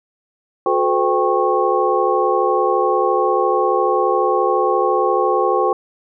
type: tone cluster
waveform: sine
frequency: 362.9 / 434.5 / 509 / 789 / 1096 Hz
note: F#4 / A4 / C5 / G5 / C#6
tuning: -34 / -22 / -48 / +11 / -20 cents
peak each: -20 dBFS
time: 0.66-5.73 s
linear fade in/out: 2 ms
effects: none